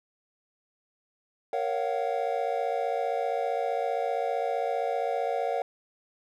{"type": "chord", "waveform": "triangle", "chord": "Gb major seventh", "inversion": "first", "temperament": "equal with one note detuned", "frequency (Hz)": [466.2, 554.4, 698.5, 753.8], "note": ["Bb4", "Db5", "F5", "Gb5"], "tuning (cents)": [0, 0, 0, 32], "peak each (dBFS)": -30, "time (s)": [1.53, 5.62], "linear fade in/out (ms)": 2, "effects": []}